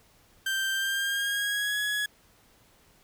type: tone with pitch glide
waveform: 30% pulse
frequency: 1568 to 1680.5 Hz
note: G6 to G#6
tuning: 0 to +20 cents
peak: -24 dBFS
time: 0.46-2.06 s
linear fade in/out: 5 ms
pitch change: +120 cents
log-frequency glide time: 0.73-1.79 s
effects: pink hiss -61 dBFS RMS until 3.03 s